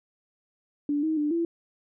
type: tone with pitch steps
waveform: sine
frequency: 290.7 / 315.8 / 297 / 336.2 Hz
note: D4 / D#4 / D4 / E4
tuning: -18 / +26 / +20 / +34 cents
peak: -23 dBFS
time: 0.89-1.45 s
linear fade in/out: 2 ms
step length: 140 ms
effects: none